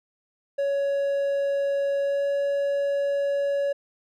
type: tone with pitch glide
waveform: triangle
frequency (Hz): 559 to 562.9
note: C#5 to C#5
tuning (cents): +14 to +26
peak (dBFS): -20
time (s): 0.58-3.73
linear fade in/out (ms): 10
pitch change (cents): +12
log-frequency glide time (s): 2.02-2.26
effects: none